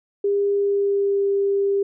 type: tone with pitch glide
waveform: sine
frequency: 402.6 to 397.7 Hz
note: G4 to G4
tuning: +46 to +25 cents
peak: -17 dBFS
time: 0.24-1.83 s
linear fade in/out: 5 ms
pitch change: -21 cents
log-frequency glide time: 0.53-1.27 s
effects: none